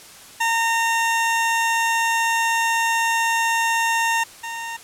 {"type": "tone pair in turn", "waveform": "20% pulse", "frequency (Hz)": [916, 919.7], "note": ["A#5", "A#5"], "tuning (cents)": [-31, -24], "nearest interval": "unison", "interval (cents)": 7, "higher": "second", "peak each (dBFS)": [-13, -23], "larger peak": "first", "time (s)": [[0.4, 4.24], [4.43, 4.77]], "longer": "first", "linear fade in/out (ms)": 10, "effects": ["white hiss -43 dBFS RMS until 4.83 s", "low-pass 11000 Hz 12 dB/octave"]}